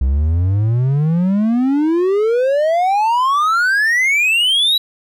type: exponential sweep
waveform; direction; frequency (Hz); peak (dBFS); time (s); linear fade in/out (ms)
triangle; up; 62.7 to 3951; -10; 0.01-4.78; 5
effects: none